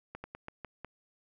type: slowing click train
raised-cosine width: 0.5 ms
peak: -26 dBFS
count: 6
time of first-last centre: 0.15-0.847 s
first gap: 90 ms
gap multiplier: 1.22
effects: none